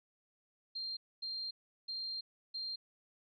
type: tone bursts at uneven times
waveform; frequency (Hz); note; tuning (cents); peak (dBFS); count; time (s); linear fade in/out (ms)
sine; 4186; C8; 0; -38; 4; 0.75-0.97 / 1.22-1.51 / 1.88-2.21 / 2.54-2.76; 10
effects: none